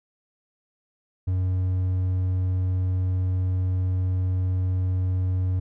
triangle tone, 92.3 Hz, F#2, 4 cents flat, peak -19 dBFS, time 1.27-5.6 s, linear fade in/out 10 ms, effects none

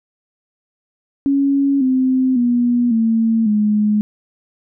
sine tone with pitch steps, 277.7 / 259.1 / 241.8 / 225.6 / 210.5 Hz, C#4 / C4 / B3 / A3 / G#3, +3 / -17 / -36 / +44 / +24 cents, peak -12 dBFS, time 1.26-4.01 s, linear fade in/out 0 ms, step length 550 ms, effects none

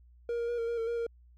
triangle tone with pitch steps, 472.1 / 469 / 477.4 / 461.6 / 470.6 / 454.3 / 470.6 / 465.3 Hz, A#4 / A#4 / A#4 / A#4 / A#4 / A#4 / A#4 / A#4, +22 / +11 / +41 / -17 / +16 / -45 / +16 / -3 cents, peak -28 dBFS, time 0.29-1.066 s, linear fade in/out 2 ms, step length 97 ms, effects added 60 Hz sine -55 dBFS peak until 1.37 s

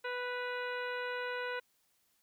harmonic tone with a mistuned harmonic, 493.9 Hz, B4, in tune, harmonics 1 / 2 / 3 / 4 / 5 / 6 / 7 / 8, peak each -39 / -43 / -40 / -46 / -48 / -51 / -59 / -53 dBFS, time 0.04-1.6 s, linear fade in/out 10 ms, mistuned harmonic 6, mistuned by -41 cents, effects white hiss -74 dBFS RMS until 2.22 s

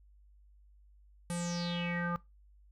square tone with low-pass filter sweep, 173.3 Hz, F3, 13 cents flat, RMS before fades -35 dBFS, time 1.3-2.16 s, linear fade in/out 0 ms, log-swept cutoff 10000 to 1200 Hz, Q 7.3, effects noise-tail reverb RT60 0.2 s tail -20 dB re dry + added 50 Hz sine -58 dBFS peak until 2.71 s

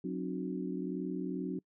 harmonic tone with a mistuned harmonic, 61.4 Hz, B1, 9 cents flat, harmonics 3 / 4 / 5 / 6, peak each -38 / -39 / -40 / -41 dBFS, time 0.04-1.59 s, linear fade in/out 5 ms, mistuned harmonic 4, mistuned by +140 cents, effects noise-tail reverb RT60 0.1 s tail -26 dB re dry

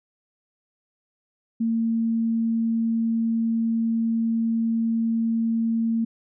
sine tone, 227.5 Hz, A#3, 42 cents flat, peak -20 dBFS, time 1.6-6.05 s, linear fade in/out 10 ms, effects none

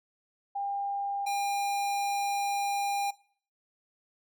sine / square tone pair in turn, 800 / 803.6 Hz, G5 / G5, +35 / +43 cents, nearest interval unison, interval 8 cents, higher second, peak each -30 / -29 dBFS, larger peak second, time 0.55-1.26 / 1.26-3.11 s, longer second, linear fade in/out 10 ms, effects noise-tail reverb RT60 0.5 s tail -20 dB re dry

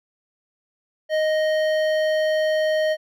sine tone with hard clipping, 622.3 Hz, D#5, in tune, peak -20 dBFS, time 1.09-2.97 s, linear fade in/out 50 ms, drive 12 dB, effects none

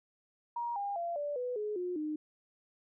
sine tone with pitch steps, 947 / 805.6 / 685.3 / 582.9 / 495.9 / 421.8 / 358.8 / 305.3 Hz, A#5 / G5 / F5 / D5 / B4 / G#4 / F4 / D#4, +27 / +47 / -33 / -13 / +7 / +27 / +47 / -33 cents, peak -33 dBFS, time 0.56-2.16 s, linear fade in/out 5 ms, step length 200 ms, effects none

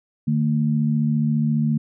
sine tone pair together, 150.35 / 225 Hz, D3 / A3, +41 / +39 cents, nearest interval perfect fifth, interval 698 cents, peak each -20 dBFS, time 0.27-1.78 s, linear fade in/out 10 ms, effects none

